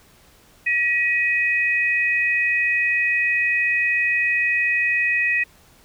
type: tone pair together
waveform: sine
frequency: 1917 / 2510 Hz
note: A#6 / D#7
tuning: +48 / +15 cents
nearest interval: perfect fourth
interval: 467 cents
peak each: -20 dBFS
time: 0.66-5.44 s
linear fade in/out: 10 ms
effects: pink hiss -53 dBFS RMS until 5.84 s